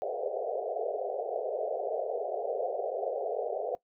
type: band-pass noise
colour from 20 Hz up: pink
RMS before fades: -33 dBFS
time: 0.02-3.75 s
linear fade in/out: 0 ms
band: 410 to 740 Hz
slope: 96 dB/octave
effects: noise-tail reverb RT60 0.1 s tail -19 dB re dry